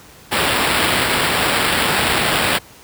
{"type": "noise with sample-and-hold", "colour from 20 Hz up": "white", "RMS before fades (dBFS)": -17, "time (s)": [0.31, 2.59], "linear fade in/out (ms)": 20, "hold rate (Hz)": 6300, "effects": ["pink hiss -43 dBFS RMS until 2.83 s", "high-pass 60 Hz 12 dB/octave"]}